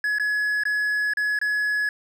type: tone with dropouts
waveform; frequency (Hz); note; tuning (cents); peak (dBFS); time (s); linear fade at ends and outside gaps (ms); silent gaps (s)
triangle; 1691; G#6; +31; -19; 0.04-1.89; 2; 0.185-0.197 / 0.636-0.653 / 1.136-1.171 / 1.389-1.414
effects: none